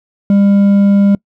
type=tone with hard clipping; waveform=triangle; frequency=200 Hz; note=G3; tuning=35 cents sharp; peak=-7 dBFS; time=0.3-1.15 s; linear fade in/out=2 ms; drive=7 dB; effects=noise-tail reverb RT60 0.1 s tail -25 dB re dry